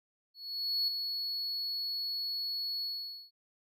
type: tone with ADSR envelope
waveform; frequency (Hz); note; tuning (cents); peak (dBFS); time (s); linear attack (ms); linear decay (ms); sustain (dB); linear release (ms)
triangle; 4380; C#8; -22; -26; 0.34-3.31; 540; 3; -6; 480
effects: none